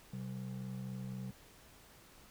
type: ring-modulated tone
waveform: triangle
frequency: 160 Hz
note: D#3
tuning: 49 cents sharp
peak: -35 dBFS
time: 0.13-1.31 s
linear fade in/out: 5 ms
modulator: 32 Hz
effects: pink hiss -60 dBFS RMS until 2.3 s